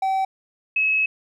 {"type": "tone pair in turn", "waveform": ["triangle", "sine"], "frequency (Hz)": [768, 2575], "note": ["G5", "E7"], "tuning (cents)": [-36, -41], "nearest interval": "octave + major sixth", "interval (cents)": 2095, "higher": "second", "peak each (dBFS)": [-17, -17], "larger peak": "neither", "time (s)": [[0.02, 0.25], [0.76, 1.06]], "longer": "second", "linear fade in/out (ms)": 5, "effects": []}